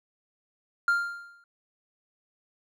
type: tone with exponential decay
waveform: triangle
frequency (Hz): 1396.9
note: F6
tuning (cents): 0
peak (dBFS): -16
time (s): 0.88-1.44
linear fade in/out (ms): 2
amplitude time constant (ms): 120
effects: tanh soft clip ceiling -13 dBFS